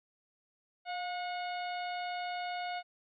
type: harmonic tone with a mistuned harmonic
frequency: 727 Hz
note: F#5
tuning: 31 cents flat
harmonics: 1 / 2 / 3 / 4 / 5 / 6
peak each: -36 / -45 / -45 / -49 / -51 / -52 dBFS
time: 0.85-2.83 s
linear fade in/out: 50 ms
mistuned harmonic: 1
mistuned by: -38 cents
effects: none